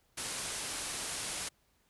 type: low-pass noise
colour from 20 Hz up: white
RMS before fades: -39 dBFS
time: 0.17-1.49 s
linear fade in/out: 10 ms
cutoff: 11000 Hz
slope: 96 dB/octave
effects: pink hiss -72 dBFS RMS until 1.89 s